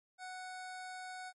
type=tone; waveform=25% pulse; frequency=740 Hz; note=F#5; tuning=in tune; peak=-40 dBFS; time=0.18-1.33 s; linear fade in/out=50 ms; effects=MP3 48 kbps